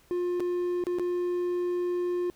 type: tone with dropouts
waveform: triangle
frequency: 354.6 Hz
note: F4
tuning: 26 cents sharp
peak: -24 dBFS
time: 0.11-2.3 s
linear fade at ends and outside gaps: 0 ms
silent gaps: 0.398-0.404 / 0.839-0.868 / 0.986-0.996 s
effects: pink hiss -61 dBFS RMS until 2.35 s